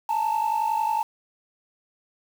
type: tone pair together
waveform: sine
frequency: 858 / 909 Hz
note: A5 / A#5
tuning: -44 / -44 cents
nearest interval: minor second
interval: 100 cents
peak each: -23 / -22 dBFS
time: 0.09-1.03 s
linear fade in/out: 5 ms
effects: tanh soft clip ceiling -18 dBFS + 7-bit